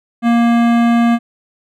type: tone with hard clipping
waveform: sine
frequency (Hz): 234.6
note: A#3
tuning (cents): +11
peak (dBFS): -11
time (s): 0.22-1.19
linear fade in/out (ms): 50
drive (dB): 17
effects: none